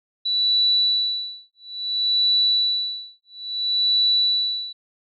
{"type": "tone with tremolo", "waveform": "sine", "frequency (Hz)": 3951, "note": "B7", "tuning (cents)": 0, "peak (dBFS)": -15, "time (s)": [0.25, 4.73], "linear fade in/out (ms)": 10, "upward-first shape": "sine", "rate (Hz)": 0.59, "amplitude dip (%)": 100, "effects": []}